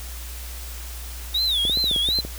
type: tone with vibrato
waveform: triangle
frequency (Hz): 3672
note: A#7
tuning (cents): -27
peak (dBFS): -18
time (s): 1.34-2.21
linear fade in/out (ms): 10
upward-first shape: sine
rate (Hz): 2.7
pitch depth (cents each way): 200
type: clicks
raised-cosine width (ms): 2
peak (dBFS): -18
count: 9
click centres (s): 1.652 / 1.697 / 1.773 / 1.842 / 1.913 / 1.962 / 2.088 / 2.188 / 2.25
effects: added 60 Hz sine -33 dBFS peak until 2.38 s + white hiss -39 dBFS RMS until 2.38 s